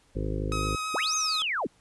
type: harmonic tone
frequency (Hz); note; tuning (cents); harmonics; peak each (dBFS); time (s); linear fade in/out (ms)
51.91; G#1; 0; 1 / 2 / 3 / 5 / 6 / 7 / 8 / 9 / 10; -31 / -34 / -36 / -38 / -39 / -39 / -40 / -41 / -41; 0.15-0.76; 10
type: tone with vibrato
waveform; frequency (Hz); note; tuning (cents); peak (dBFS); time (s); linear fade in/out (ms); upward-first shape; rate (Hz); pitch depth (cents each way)
sawtooth; 1267; D#6; +31; -26; 0.52-1.42; 0; triangle; 9.2; 14
type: linear two-way sweep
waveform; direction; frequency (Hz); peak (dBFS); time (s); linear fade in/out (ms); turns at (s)
sine; up then down; 155.8 to 6600 to 155.8; -26; 0.94-1.67; 5; 1.15
effects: pink hiss -63 dBFS RMS until 1.8 s + resampled to 24000 Hz